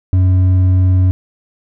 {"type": "tone with hard clipping", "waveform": "sine", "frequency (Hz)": 92.3, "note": "F#2", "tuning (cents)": -4, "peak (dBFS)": -9, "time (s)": [0.13, 1.11], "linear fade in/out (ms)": 0, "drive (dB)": 4, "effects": []}